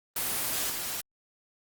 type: noise with level steps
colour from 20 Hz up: white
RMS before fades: -30 / -34 dBFS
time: 0.16-1.01 s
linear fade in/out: 5 ms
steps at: 0.7 s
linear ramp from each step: 2 ms
effects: Opus 24 kbps